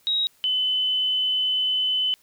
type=tone pair in turn; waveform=sine; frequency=3809 / 3023 Hz; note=A#7 / F#7; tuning=+37 / +36 cents; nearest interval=major third; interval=401 cents; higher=first; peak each=-20 dBFS; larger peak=neither; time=0.07-0.27 / 0.44-2.14 s; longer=second; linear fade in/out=0 ms; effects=white hiss -60 dBFS RMS until 2.22 s